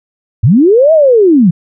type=linear two-way sweep; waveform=sine; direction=up then down; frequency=88 to 657 to 154.8 Hz; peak=-3 dBFS; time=0.43-1.51 s; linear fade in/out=10 ms; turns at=0.93 s; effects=none